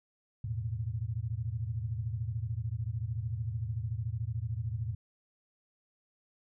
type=chord; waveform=sine; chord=E suspended fourth; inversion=none; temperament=equal; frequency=82.41 / 110 / 123.47 Hz; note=E2 / A2 / B2; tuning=0 / 0 / 0 cents; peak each=-40 / -34 / -38 dBFS; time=0.44-4.95 s; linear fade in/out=5 ms; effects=none